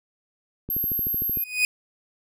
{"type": "click train", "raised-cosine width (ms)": 3, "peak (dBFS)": -21, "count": 10, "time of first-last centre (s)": [0.69, 1.372], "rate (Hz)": 13.2}
{"type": "tone", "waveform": "sine", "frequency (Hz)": 12544, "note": "G9", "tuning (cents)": 0, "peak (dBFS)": -23, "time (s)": [0.7, 1.44], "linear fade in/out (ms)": 2}
{"type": "tone with exponential growth", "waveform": "40% pulse", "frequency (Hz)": 2489, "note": "D#7", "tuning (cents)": 0, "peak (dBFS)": -15, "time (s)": [1.34, 1.65], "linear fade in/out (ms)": 1, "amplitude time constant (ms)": 66}
{"effects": []}